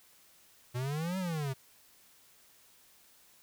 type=exponential two-way sweep; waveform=square; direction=up then down; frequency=119.8 to 192.4 to 128.9 Hz; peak=-33 dBFS; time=0.74-1.54 s; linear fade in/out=20 ms; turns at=1.18 s; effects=white hiss -62 dBFS RMS until 3.42 s